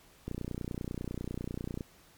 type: click train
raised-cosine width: 3 ms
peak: -23 dBFS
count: 47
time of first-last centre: 0.28-1.808 s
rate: 30.1 Hz
effects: pink hiss -60 dBFS RMS until 2.17 s + MP3 96 kbps